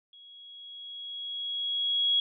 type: tone with level ramp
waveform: sine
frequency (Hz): 3322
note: G#7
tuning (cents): 0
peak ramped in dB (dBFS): -50 to -21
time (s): 0.13-2.2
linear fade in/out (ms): 2
effects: none